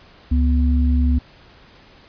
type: tone pair together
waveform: sine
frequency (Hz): 69.95 / 246.9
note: C#2 / B3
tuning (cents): +16 / 0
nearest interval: octave + minor seventh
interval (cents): 2184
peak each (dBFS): -14 / -21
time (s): 0.31-1.19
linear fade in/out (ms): 10
effects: pink hiss -48 dBFS RMS until 2.08 s + resampled to 11025 Hz